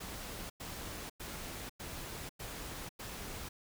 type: noise bursts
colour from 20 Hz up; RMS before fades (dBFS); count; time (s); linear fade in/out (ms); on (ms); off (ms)
pink; -44; 6; 0-3.49; 10; 500; 98
effects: none